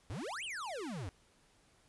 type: exponential two-way sweep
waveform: square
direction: up then down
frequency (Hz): 82.41 to 3276 to 82.41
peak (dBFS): -40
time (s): 0.1-1.09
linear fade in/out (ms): 0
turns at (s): 0.44
effects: pink hiss -68 dBFS RMS until 1.88 s + resampled to 24000 Hz